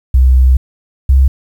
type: tone pair in turn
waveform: sine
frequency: 64 / 66.58 Hz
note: C2 / C2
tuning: -38 / +31 cents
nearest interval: minor second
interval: 69 cents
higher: second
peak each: -4 dBFS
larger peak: neither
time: 0.14-0.57 / 1.09-1.28 s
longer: first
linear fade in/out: 5 ms
effects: 7-bit